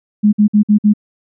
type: tone bursts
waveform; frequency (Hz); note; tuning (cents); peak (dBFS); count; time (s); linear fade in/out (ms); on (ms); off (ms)
sine; 209.2; G#3; +13; -6; 5; 0.23-0.937; 20; 99; 53
effects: none